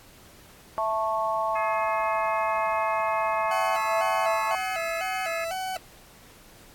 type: chord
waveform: sine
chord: A major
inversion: second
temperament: just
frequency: 660 / 880 / 1100 Hz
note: E5 / A5 / C#6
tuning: +2 / 0 / -14 cents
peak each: -28 dBFS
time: 0.78-4.55 s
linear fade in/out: 0 ms
type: harmonic tone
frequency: 424.3 Hz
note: G#4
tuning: 37 cents sharp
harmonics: 3 / 4 / 5 / 6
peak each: -36 / -37 / -36 / -37 dBFS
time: 1.55-5.45 s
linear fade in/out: 10 ms
type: tone with vibrato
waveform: 40% pulse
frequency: 706 Hz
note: F5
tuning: 19 cents sharp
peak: -28 dBFS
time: 3.51-5.77 s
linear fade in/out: 2 ms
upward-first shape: square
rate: 2 Hz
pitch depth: 110 cents each way
effects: pink hiss -52 dBFS RMS until 6.74 s + AAC 64 kbps